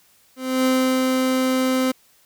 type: tone with ADSR envelope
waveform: 30% pulse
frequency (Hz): 259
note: C4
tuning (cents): -17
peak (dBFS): -13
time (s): 0.36-1.92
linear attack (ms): 290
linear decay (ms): 340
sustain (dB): -2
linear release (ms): 11
effects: white hiss -57 dBFS RMS until 2.25 s